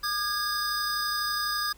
square tone cluster, 1209 / 1647 / 4973 Hz, D6 / G#6 / D#8, +50 / -15 / -2 cents, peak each -32 / -33 / -31 dBFS, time 0.03-1.73 s, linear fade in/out 10 ms, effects added 50 Hz sine -53 dBFS peak until 1.77 s + pink hiss -57 dBFS RMS until 1.77 s

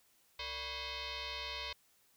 sine tone with frequency modulation, 587.3 Hz, D5, in tune, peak -39 dBFS, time 0.39-1.73 s, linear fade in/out 5 ms, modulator 522 Hz, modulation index 7.9, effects white hiss -70 dBFS RMS until 2.16 s

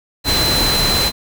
sine tone in noise, 4059 Hz, B7, 47 cents sharp, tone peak -16 dBFS, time 0.24-1.12 s, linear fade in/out 50 ms, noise pink, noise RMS -18 dBFS, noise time 0.24-1.12 s, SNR -1 dB, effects none

